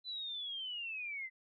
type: linear sweep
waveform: sine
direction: down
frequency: 4036 to 2017 Hz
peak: -39 dBFS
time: 0.04-1.3 s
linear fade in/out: 50 ms
effects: none